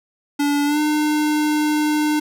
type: tone with pitch glide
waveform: square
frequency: 288.2 to 302 Hz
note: D4 to D4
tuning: -33 to +48 cents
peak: -17 dBFS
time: 0.39-2.2 s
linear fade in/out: 10 ms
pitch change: +81 cents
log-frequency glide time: 0.65-0.8 s
effects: none